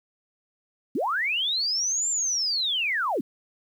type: linear two-way sweep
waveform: sine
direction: up then down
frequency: 199.1 to 7400 to 199.1 Hz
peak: -23 dBFS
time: 0.95-3.21 s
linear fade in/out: 5 ms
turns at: 2.09 s
effects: 9-bit